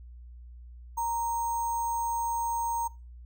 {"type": "tone with sample-and-hold", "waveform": "sine", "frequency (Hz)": 932.3, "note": "A#5", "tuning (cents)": 0, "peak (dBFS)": -27, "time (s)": [0.97, 2.88], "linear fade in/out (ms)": 10, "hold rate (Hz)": 7350, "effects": ["noise-tail reverb RT60 0.3 s tail -22 dB re dry", "added 60 Hz sine -44 dBFS peak until 3.25 s"]}